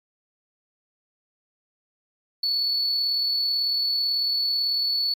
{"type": "tone with amplitude modulation", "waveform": "sine", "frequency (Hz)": 4435, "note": "C#8", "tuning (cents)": 0, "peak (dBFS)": -18, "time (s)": [2.43, 5.14], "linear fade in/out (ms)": 5, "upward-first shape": "sine", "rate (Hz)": 38.1, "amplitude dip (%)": 30, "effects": ["tanh soft clip ceiling -18 dBFS", "MP3 64 kbps"]}